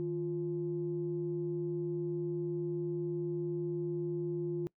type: tone pair together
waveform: sine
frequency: 155.56 / 349.2 Hz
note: D#3 / F4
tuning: 0 / 0 cents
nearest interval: octave + major second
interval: 1400 cents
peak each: -37 / -33 dBFS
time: 0-4.67 s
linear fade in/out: 0 ms
effects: noise-tail reverb RT60 0.1 s tail -23 dB re dry + tanh soft clip ceiling -25 dBFS